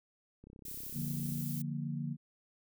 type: click train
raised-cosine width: 3 ms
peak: -40 dBFS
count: 33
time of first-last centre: 0.44-1.413 s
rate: 32.9 Hz
type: noise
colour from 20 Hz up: violet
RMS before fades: -44 dBFS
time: 0.65-1.62 s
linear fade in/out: 5 ms
type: chord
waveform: sine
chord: Bb major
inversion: first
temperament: equal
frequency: 146.83 / 174.61 / 233.1 Hz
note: D3 / F3 / Bb3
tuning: 0 / 0 / 0 cents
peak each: -37 / -41 / -40 dBFS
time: 0.93-2.17 s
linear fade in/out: 50 ms
effects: none